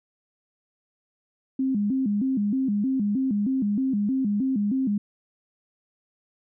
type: tone with vibrato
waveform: sine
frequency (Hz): 233.1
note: A#3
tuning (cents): 0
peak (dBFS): -21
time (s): 1.59-4.98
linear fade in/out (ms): 5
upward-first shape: square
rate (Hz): 3.2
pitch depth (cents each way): 220
effects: none

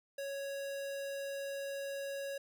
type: tone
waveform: square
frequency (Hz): 554.4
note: C#5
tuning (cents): 0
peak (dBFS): -39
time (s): 0.18-2.38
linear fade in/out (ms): 5
effects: none

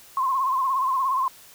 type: tone with vibrato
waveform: sine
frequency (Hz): 1055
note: C6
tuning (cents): +14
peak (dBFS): -20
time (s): 0.17-1.28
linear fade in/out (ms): 2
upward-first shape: sine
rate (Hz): 17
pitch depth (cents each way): 75
effects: white hiss -49 dBFS RMS until 1.54 s

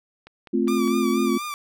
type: click train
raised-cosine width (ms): 0.3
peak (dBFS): -27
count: 4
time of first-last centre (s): 0.27-0.877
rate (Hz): 4.94
type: chord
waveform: sine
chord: F major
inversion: first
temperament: equal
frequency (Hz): 220 / 261.6 / 349.2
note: A3 / C4 / F4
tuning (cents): 0 / 0 / 0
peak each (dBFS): -23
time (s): 0.53-1.38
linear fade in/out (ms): 10
type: tone with vibrato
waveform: sawtooth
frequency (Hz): 1174.7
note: D6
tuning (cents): 0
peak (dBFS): -25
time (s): 0.68-1.54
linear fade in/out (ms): 0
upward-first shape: sine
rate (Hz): 4.2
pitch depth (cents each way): 56
effects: none

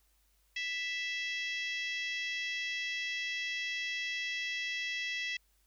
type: harmonic tone with a mistuned harmonic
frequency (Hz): 659.3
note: E5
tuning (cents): 0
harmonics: 3 / 4 / 5 / 6 / 7 / 8 / 9 / 10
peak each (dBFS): -37 / -39 / -41 / -50 / -51 / -48 / -54 / -58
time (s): 0.56-5.37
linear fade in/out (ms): 5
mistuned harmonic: 9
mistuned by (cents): -21
effects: added 50 Hz sine -70 dBFS peak until 5.66 s + white hiss -73 dBFS RMS until 5.66 s

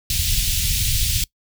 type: band-stop noise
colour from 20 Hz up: pink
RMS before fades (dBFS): -20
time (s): 0.1-1.24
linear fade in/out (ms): 2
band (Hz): 130 to 2900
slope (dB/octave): 24
effects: noise-tail reverb RT60 0.1 s tail -23 dB re dry

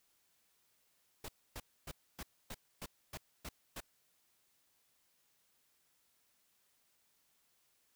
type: noise bursts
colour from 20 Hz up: pink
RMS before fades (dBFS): -45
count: 9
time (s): 1.24-3.805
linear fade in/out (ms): 5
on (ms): 45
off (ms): 270
effects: white hiss -75 dBFS RMS until 7.95 s

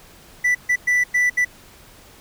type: tone bursts at uneven times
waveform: triangle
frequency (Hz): 1975.5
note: B6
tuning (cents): 0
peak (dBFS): -13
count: 5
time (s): 0.44-0.55 / 0.69-0.76 / 0.87-1.04 / 1.14-1.3 / 1.37-1.45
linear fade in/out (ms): 10
effects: pink hiss -47 dBFS RMS until 2.2 s

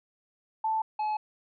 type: tone pair in turn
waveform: sine / triangle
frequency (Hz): 880 / 853.5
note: A5 / G#5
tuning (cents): 0 / +47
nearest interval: minor second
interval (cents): 53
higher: first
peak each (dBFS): -25 / -25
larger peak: neither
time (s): 0.64-0.82 / 0.99-1.17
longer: neither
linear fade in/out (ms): 5
effects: resampled to 11025 Hz

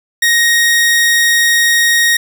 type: tone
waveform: sawtooth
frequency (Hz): 1872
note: A#6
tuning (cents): +7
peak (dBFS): -5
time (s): 0.22-2.17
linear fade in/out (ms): 5
effects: none

